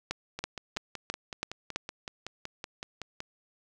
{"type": "two click trains", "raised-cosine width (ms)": 0.2, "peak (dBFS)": [-14, -20], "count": [6, 16], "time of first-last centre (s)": [[0.11, 1.76], [0.39, 3.204]], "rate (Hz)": [3.03, 5.33], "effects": []}